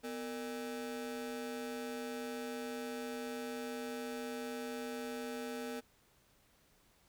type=ring-modulated tone; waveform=35% pulse; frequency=354.1 Hz; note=F4; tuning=24 cents sharp; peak=-35 dBFS; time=0.03-5.81 s; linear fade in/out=20 ms; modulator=105 Hz; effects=pink hiss -69 dBFS RMS until 7.08 s

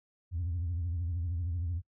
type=tone with vibrato; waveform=sine; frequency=85.9 Hz; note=F2; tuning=28 cents flat; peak=-29 dBFS; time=0.31-1.82 s; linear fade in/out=50 ms; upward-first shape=triangle; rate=13 Hz; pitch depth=140 cents each way; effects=noise-tail reverb RT60 0.1 s tail -22 dB re dry + tanh soft clip ceiling -28 dBFS

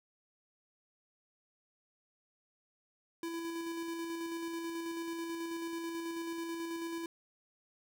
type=tone with tremolo; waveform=square; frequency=333.6 Hz; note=E4; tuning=21 cents sharp; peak=-37 dBFS; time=3.23-7.06 s; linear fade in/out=2 ms; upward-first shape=square; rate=9.2 Hz; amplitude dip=25%; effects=none

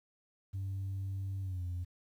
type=tone with pitch glide; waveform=sine; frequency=96.8 to 88.77 Hz; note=G2 to F2; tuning=-21 to +29 cents; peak=-33 dBFS; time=0.53-1.85 s; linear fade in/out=20 ms; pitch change=-150 cents; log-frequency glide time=1.41-1.63 s; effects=tanh soft clip ceiling -33 dBFS + 11-bit

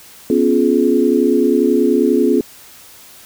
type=chord; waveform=sine; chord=C# dominant seventh; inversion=third; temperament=equal with one note detuned; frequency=246.9 / 277.2 / 349.2 / 423.5 Hz; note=B3 / C#4 / E#4 / G#4; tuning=0 / 0 / 0 / +34 cents; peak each=-16 dBFS; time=0.3-2.41 s; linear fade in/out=2 ms; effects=white hiss -41 dBFS RMS until 3.25 s

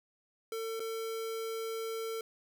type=tone with dropouts; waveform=square; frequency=450 Hz; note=A4; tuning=39 cents sharp; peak=-36 dBFS; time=0.52-2.21 s; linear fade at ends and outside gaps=2 ms; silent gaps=0.796-0.802 s; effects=none

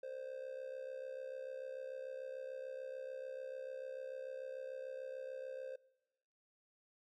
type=tone with amplitude modulation; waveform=triangle; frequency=523.3 Hz; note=C5; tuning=in tune; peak=-38 dBFS; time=0.03-5.76 s; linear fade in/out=5 ms; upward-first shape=sine; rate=66.8 Hz; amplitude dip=75%; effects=noise-tail reverb RT60 1.0 s tail -23 dB re dry

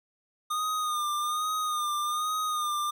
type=tone with vibrato; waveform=square; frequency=1222 Hz; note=D#6; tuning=32 cents flat; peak=-28 dBFS; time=0.5-2.91 s; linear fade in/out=10 ms; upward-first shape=sine; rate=1.2 Hz; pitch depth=46 cents each way; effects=none

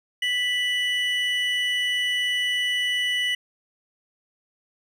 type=tone pair together; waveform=triangle; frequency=1973 / 2956 Hz; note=B6 / F#7; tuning=-2 / -2 cents; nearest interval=perfect fifth; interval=700 cents; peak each=-23 / -23 dBFS; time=0.22-3.35 s; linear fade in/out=5 ms; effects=none

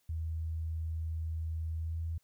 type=tone with pitch glide; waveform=sine; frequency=80.6 to 82.01 Hz; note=E2 to E2; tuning=-38 to -8 cents; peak=-33 dBFS; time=0.09-2.18 s; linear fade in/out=5 ms; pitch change=+30 cents; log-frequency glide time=1.77-2.01 s; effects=white hiss -74 dBFS RMS until 2.23 s

